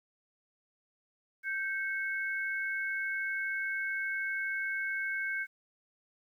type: tone pair together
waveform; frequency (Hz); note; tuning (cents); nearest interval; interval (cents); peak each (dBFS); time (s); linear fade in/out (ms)
sine; 1563 / 2196; G6 / C#7; -6 / -17; tritone; 589; -33 / -36; 1.43-5.47; 50
effects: 11-bit